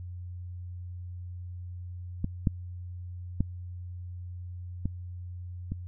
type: clicks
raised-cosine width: 5 ms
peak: -15 / -11 / -13 / -17 / -20 dBFS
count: 5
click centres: 2.244 / 2.472 / 3.406 / 4.856 / 5.72 s
effects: added 89 Hz sine -37 dBFS peak until 5.87 s